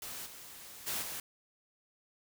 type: noise with level steps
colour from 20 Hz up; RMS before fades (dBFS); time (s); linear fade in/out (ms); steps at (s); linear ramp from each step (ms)
white; -43 / -50 / -36 / -41; 0.02-1.2; 2; 0.25 / 0.86 / 1.01; 20
effects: none